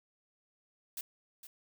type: noise with echo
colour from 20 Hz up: blue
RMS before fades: -40 dBFS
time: 0.97-1.01 s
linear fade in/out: 2 ms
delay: 460 ms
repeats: 1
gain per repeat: -11 dB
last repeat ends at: 1.47 s
effects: none